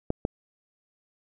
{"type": "clicks", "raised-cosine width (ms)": 2, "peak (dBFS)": -12, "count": 2, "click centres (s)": [0.104, 0.251], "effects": []}